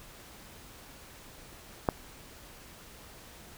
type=click; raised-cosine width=1 ms; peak=-10 dBFS; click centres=1.888 s; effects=pink hiss -51 dBFS RMS until 3.57 s